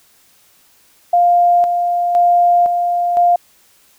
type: tone with tremolo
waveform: sine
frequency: 701 Hz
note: F5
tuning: 6 cents sharp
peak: -8 dBFS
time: 1.13-3.36 s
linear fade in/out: 5 ms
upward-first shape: square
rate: 0.98 Hz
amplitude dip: 45%
effects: white hiss -52 dBFS RMS until 3.98 s